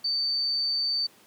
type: tone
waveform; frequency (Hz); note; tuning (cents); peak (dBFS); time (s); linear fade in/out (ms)
sine; 4571; D8; -48; -24; 0.04-1.07; 10
effects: pink hiss -56 dBFS RMS until 1.26 s + high-pass 200 Hz 12 dB/octave